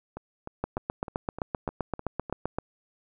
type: two click trains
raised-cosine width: 1 ms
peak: -23 / -14 dBFS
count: 8 / 16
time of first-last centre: 0.17-2.298 / 0.64-2.586 s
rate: 3.29 / 7.71 Hz
effects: none